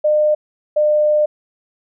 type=tone pair in turn; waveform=sine; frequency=605 / 602.3 Hz; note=D#5 / D5; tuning=-49 / +44 cents; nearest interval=unison; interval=7 cents; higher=first; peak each=-11 dBFS; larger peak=neither; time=0.04-0.35 / 0.76-1.26 s; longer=second; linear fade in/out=10 ms; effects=none